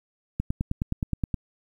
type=click train; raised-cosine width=5 ms; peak=-13 dBFS; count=10; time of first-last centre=0.4-1.342 s; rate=9.55 Hz; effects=9-bit